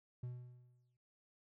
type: tone with exponential decay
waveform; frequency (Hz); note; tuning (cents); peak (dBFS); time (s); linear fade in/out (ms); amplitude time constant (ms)
triangle; 123.47; B2; 0; -38; 0.23-0.97; 5; 160
effects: noise-tail reverb RT60 0.3 s tail -25 dB re dry